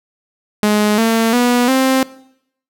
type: tone with pitch steps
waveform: sawtooth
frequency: 210 / 226.4 / 244 / 263.1 Hz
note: G#3 / A3 / B3 / C4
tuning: +19 / +50 / -21 / +10 cents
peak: -7 dBFS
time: 0.63-2.03 s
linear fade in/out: 0 ms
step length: 350 ms
effects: noise-tail reverb RT60 0.7 s tail -19 dB re dry